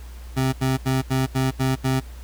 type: tone bursts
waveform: 25% pulse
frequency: 131.5 Hz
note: C3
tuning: 9 cents sharp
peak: -15 dBFS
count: 7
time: 0.36-2.006 s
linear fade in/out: 20 ms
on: 170 ms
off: 76 ms
effects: added 60 Hz sine -35 dBFS peak until 2.23 s + pink hiss -49 dBFS RMS until 2.23 s